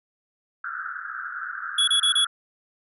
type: band-pass noise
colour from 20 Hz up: pink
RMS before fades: -33 dBFS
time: 0.64-2.27 s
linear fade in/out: 5 ms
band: 1300 to 1600 Hz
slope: 96 dB/octave
type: tone bursts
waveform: square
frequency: 3370 Hz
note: G#7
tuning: 25 cents sharp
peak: -18 dBFS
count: 4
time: 1.78-2.248 s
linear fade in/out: 5 ms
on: 96 ms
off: 28 ms
effects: resampled to 32000 Hz